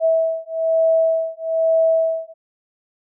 sine beating tone pair, 650 / 651.1 Hz, E5 / E5, -24 / -22 cents, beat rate 1.1 Hz, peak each -18 dBFS, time 0-2.34 s, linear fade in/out 50 ms, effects none

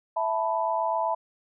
sine chord, E suspended fourth, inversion none, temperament equal, 659.3 / 880 / 987.8 Hz, E5 / A5 / B5, 0 / 0 / 0 cents, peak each -28 dBFS, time 0.16-1.15 s, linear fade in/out 10 ms, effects none

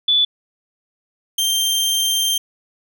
sine / sawtooth tone pair in turn, 3467 / 3159 Hz, A7 / G7, -26 / +13 cents, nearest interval major second, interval 161 cents, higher first, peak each -12 / -13 dBFS, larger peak first, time 0.08-0.25 / 1.38-2.38 s, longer second, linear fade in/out 5 ms, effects none

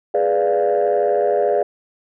sine chord, G# diminished seventh, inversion none, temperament equal, 415.3 / 493.9 / 587.3 / 698.5 Hz, G#4 / B4 / D5 / F5, 0 / 0 / 0 / 0 cents, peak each -18 / -20 / -18 / -20 dBFS, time 0.14-1.63 s, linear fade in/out 5 ms, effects tanh soft clip ceiling -9 dBFS

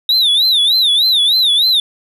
triangle tone with vibrato, 3729 Hz, A#7, in tune, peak -8 dBFS, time 0.09-1.8 s, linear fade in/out 2 ms, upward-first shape sine, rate 3.3 Hz, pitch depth 170 cents each way, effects none

